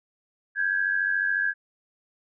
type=tone pair together; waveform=sine; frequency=1580 / 1674 Hz; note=G6 / G#6; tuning=+13 / +13 cents; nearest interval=minor second; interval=100 cents; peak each=-25 dBFS; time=0.55-1.54 s; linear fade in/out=50 ms; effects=none